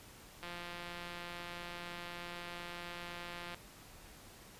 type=click train; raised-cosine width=0.3 ms; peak=-29 dBFS; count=543; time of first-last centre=0.43-3.545 s; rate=174 Hz; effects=pink hiss -56 dBFS RMS until 4.59 s + resampled to 32000 Hz